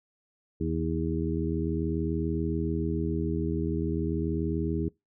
harmonic tone with a mistuned harmonic, 80.4 Hz, E2, 43 cents flat, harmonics 1 / 2 / 3 / 4 / 5, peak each -32 / -32 / -34 / -32 / -35 dBFS, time 0.6-4.89 s, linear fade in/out 10 ms, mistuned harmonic 5, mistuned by +28 cents, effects noise-tail reverb RT60 0.2 s tail -24 dB re dry

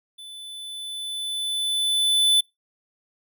square tone with level ramp, 3500 Hz, A7, 10 cents flat, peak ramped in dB -39 to -15 dBFS, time 0.18-2.41 s, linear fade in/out 10 ms, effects noise-tail reverb RT60 0.2 s tail -25 dB re dry

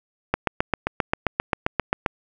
click train, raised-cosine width 0.5 ms, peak -4 dBFS, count 14, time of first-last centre 0.34-2.062 s, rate 7.55 Hz, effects none

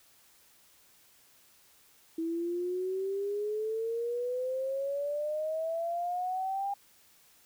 sine exponential sweep, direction up, 324.8 to 806 Hz, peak -30 dBFS, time 2.18-6.74 s, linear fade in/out 5 ms, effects white hiss -62 dBFS RMS until 7.45 s

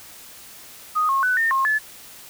sine tone with pitch steps, 1244 / 1083 / 1498 / 1819 / 1072 / 1727 Hz, D#6 / C#6 / F#6 / A#6 / C6 / A6, -1 / -41 / +21 / -43 / +42 / -33 cents, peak -17 dBFS, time 0.95-1.79 s, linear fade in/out 20 ms, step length 140 ms, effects white hiss -43 dBFS RMS until 2.29 s

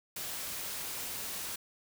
white noise, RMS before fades -39 dBFS, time 0.16-1.56 s, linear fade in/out 5 ms, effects none

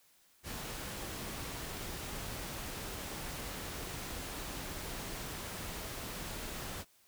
pink noise, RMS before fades -42 dBFS, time 0.43-6.85 s, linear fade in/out 50 ms, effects white hiss -67 dBFS RMS until 7.07 s

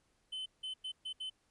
triangle tone bursts at uneven times, 3051 Hz, G7, 48 cents flat, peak -37 dBFS, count 5, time 0.32-0.46 / 0.63-0.74 / 0.84-0.92 / 1.05-1.13 / 1.2-1.3 s, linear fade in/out 10 ms, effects pink hiss -75 dBFS RMS until 1.5 s + resampled to 24000 Hz

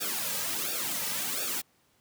white noise with flanger, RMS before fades -32 dBFS, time 0-1.62 s, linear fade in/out 20 ms, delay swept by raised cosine 0.97 to 2.87 ms, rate 1.4 Hz, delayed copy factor -1, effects pink hiss -67 dBFS RMS until 2 s + high-pass 100 Hz 12 dB/octave

